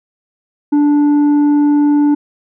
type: tone with tanh clipping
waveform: sine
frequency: 292.4 Hz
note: D4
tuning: 7 cents flat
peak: -9 dBFS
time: 0.72-2.15 s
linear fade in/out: 10 ms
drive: 5 dB
effects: none